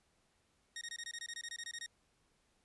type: tone bursts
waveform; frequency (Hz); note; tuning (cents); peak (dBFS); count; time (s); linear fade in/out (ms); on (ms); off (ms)
15% pulse; 1864.7; A#6; 0; -36; 15; 0.76-1.862; 2; 52; 23
effects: pink hiss -75 dBFS RMS until 2.64 s + resampled to 24000 Hz